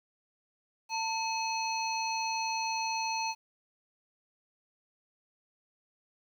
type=harmonic tone with a mistuned harmonic; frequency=853 Hz; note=G#5; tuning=46 cents sharp; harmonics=1 / 3 / 5 / 7; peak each=-32 / -37 / -39 / -40 dBFS; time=0.89-3.35 s; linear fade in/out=50 ms; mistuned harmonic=1; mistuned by=+86 cents; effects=10-bit